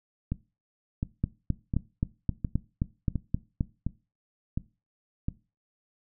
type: two click trains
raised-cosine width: 5 ms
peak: -16 / -13 dBFS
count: 8 / 10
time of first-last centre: 0.32-5.285 / 1.24-3.608 s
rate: 1.41 / 3.8 Hz
effects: noise-tail reverb RT60 0.3 s tail -19 dB re dry